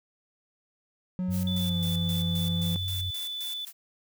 triangle tone with pitch glide, 183.1 to 169.85 Hz, F#3 to F3, -18 to -48 cents, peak -25 dBFS, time 1.19-2.76 s, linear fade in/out 0 ms, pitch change -130 cents, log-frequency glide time 1.55-1.84 s
sine tone with vibrato, 93.2 Hz, F#2, 13 cents sharp, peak -30 dBFS, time 1.28-3.11 s, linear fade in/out 10 ms, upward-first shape square, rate 0.89 Hz, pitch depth 9 cents each way
blue noise with tremolo, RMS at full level -40 dBFS, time 1.3-3.73 s, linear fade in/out 50 ms, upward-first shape square, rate 3.8 Hz, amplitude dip 75%
sine tone, 3488 Hz, A7, 16 cents flat, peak -32 dBFS, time 1.47-3.65 s, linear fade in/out 2 ms
effects none

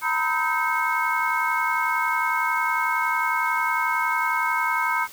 sine tone cluster, 927 / 998 / 1276 / 1561 / 2183 Hz, A#5 / B5 / D#6 / G6 / C#7, -10 / +18 / +43 / -8 / -27 cents, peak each -27 dBFS, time 0.01-5.08 s, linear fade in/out 50 ms, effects white hiss -44 dBFS RMS until 5.12 s

